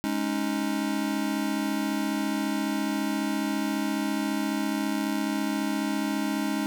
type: chord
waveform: square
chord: Ab suspended fourth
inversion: none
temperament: just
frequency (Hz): 207.7 / 276.9 / 311.5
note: Ab3 / Db4 / Eb4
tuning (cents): 0 / -2 / +2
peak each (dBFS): -31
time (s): 0.04-6.66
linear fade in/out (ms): 0
effects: none